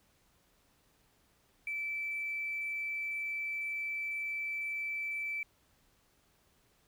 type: tone with quantisation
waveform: sine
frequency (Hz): 2321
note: D7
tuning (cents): -21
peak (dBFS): -34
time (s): 1.67-5.43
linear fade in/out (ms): 2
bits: 10
effects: pink hiss -70 dBFS RMS until 6.87 s